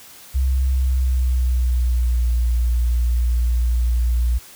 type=tone with pitch glide; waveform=sine; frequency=65.41 to 59.64 Hz; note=C2 to A#1; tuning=0 to +40 cents; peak=-15 dBFS; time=0.34-4.39 s; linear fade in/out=20 ms; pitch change=-160 cents; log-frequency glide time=0.62-2.29 s; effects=white hiss -43 dBFS RMS until 4.55 s